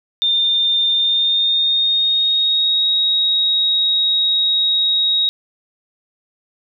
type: tone with pitch glide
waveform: sine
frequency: 3611 to 3786 Hz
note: A7 to A#7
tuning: +44 to +26 cents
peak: -13 dBFS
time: 0.22-5.29 s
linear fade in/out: 0 ms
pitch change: +82 cents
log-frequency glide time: 0.94-2.86 s
effects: none